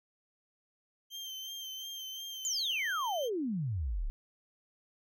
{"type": "tone with vibrato", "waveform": "35% pulse", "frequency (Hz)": 3136, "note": "G7", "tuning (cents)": 0, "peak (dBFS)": -38, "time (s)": [1.1, 3.3], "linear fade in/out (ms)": 50, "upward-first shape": "sine", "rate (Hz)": 2.8, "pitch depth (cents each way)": 34}
{"type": "exponential sweep", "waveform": "sine", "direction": "down", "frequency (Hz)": [7220, 30.87], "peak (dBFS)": -31, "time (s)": [2.45, 4.1], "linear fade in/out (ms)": 0}
{"effects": []}